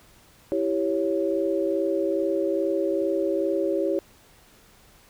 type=chord; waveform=sine; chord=C# diminished; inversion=first; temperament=equal; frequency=329.6 / 392 / 554.4 Hz; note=E4 / G4 / C#5; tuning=0 / 0 / 0 cents; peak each=-26 dBFS; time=0.52-3.99 s; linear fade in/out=0 ms; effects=pink hiss -55 dBFS RMS until 5.09 s